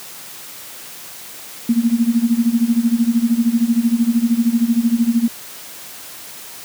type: tone with tremolo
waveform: sine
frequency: 233.1 Hz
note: A#3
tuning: in tune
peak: -9 dBFS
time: 1.69-5.28 s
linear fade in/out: 2 ms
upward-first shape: sine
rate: 13 Hz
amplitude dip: 85%
effects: white hiss -35 dBFS RMS until 6.64 s + high-pass 100 Hz 12 dB/octave